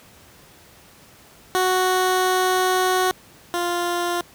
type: tone pair in turn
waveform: 15% pulse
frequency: 370 / 349.2 Hz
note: F#4 / F4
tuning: 0 / 0 cents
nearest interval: minor second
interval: 100 cents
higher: first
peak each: -11 / -15 dBFS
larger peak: first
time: 1.55-3.11 / 3.54-4.21 s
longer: first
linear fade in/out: 0 ms
effects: pink hiss -49 dBFS RMS until 4.34 s + high-pass 60 Hz 12 dB/octave